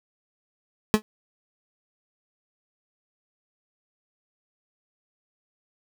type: tone with exponential decay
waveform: 30% pulse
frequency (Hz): 214.6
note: A3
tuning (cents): -43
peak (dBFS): -8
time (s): 0.94-1.02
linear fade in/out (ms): 0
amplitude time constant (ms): 16
effects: none